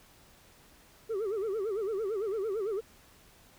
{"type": "tone with vibrato", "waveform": "sine", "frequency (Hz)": 415.3, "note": "G#4", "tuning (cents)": 0, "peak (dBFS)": -27, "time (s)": [1.09, 2.81], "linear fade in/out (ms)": 20, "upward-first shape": "sine", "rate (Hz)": 8.9, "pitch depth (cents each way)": 170, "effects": ["tanh soft clip ceiling -29 dBFS", "pink hiss -59 dBFS RMS until 3.58 s"]}